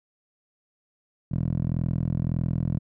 10% pulse tone with band-pass filter, 41.75 Hz, E1, 23 cents sharp, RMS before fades -26 dBFS, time 1.31-2.79 s, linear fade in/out 10 ms, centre 140 Hz, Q 1.6, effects none

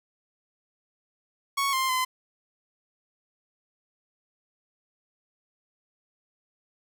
sawtooth tone with pitch steps, 1109 / 1050 / 1025 Hz, C#6 / C6 / C6, 0 / +6 / -36 cents, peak -20 dBFS, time 1.57-2.05 s, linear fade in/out 10 ms, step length 160 ms, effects none

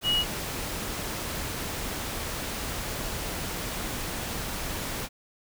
sine tone in noise, 2904 Hz, F#7, 33 cents flat, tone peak -22 dBFS, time 0.03-0.25 s, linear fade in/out 50 ms, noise pink, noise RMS -33 dBFS, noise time 0.01-5.09 s, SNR +8 dB, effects none

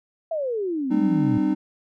sine exponential sweep, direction down, 673 to 113.3 Hz, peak -23 dBFS, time 0.31-1.38 s, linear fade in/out 5 ms
triangle chord, C minor, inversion second, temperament equal with one note detuned, 196 / 261.6 / 304.5 Hz, G3 / C4 / Eb4, 0 / 0 / -37 cents, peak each -23 / -23 / -19 dBFS, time 0.9-1.55 s, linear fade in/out 20 ms
effects none

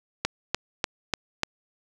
click train, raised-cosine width 0.2 ms, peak -6 dBFS, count 5, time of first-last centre 0.25-1.433 s, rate 3.38 Hz, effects none

